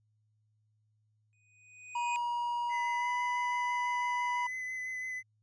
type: tone with exponential growth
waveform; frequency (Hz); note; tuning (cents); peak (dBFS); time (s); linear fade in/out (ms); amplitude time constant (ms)
square; 2489; D#7; 0; -34; 1.33-2.16; 0; 180
type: tone with pitch glide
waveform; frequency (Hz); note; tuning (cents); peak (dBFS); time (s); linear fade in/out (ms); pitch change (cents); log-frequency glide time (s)
triangle; 956 to 976.7; A#5 to B5; +43 to -20; -29; 1.95-4.47; 5; +37; 2.94-3.1
type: tone with vibrato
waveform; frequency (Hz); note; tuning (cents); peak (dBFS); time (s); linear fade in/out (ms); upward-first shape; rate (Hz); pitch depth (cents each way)
triangle; 2023; B6; +41; -34; 2.69-5.23; 50; sine; 6; 16
effects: added 107 Hz sine -70 dBFS peak until 5.42 s + resampled to 22050 Hz